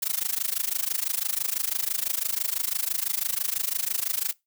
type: noise with amplitude modulation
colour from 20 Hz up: blue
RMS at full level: -24 dBFS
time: 0.02-4.33 s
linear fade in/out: 10 ms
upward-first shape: sine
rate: 26 Hz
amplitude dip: 95%
effects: noise-tail reverb RT60 0.2 s tail -23 dB re dry